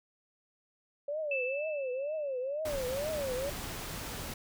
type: tone with vibrato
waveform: sine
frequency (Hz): 561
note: C#5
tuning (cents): +21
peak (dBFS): -32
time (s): 1.08-3.5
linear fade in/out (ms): 5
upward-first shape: triangle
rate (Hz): 2.1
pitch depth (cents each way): 230
type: tone with exponential decay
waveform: sine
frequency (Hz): 2637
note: E7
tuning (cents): 0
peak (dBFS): -30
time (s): 1.31-2.6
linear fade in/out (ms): 5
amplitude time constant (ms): 280
type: noise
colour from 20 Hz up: pink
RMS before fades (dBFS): -40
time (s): 2.65-4.34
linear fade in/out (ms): 5
effects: none